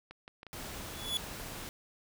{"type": "clicks", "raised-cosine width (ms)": 0.3, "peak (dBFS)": -31, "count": 4, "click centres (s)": [0.11, 0.279, 0.431, 0.467]}
{"type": "noise", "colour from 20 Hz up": "pink", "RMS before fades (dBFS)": -43, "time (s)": [0.53, 1.69], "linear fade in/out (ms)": 0}
{"type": "tone with exponential growth", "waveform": "45% pulse", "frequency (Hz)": 3417, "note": "G#7", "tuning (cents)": 49, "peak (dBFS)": -28, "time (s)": [0.83, 1.17], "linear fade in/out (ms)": 0, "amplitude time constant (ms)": 73}
{"effects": []}